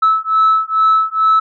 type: beating tone pair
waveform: sine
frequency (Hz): 1303 / 1305.3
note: E6 / E6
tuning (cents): -20 / -17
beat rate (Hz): 2.3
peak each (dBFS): -12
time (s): 0.02-1.4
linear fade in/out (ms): 10
effects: tanh soft clip ceiling -5 dBFS